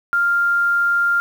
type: tone with quantisation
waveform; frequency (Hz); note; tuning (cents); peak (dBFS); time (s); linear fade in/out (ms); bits
sine; 1396.9; F6; 0; -14; 0.13-1.2; 0; 7
effects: none